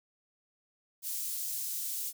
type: high-pass noise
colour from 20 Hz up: white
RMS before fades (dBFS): -36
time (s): 1.02-2.13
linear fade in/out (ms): 50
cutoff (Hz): 6100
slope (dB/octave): 12
effects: none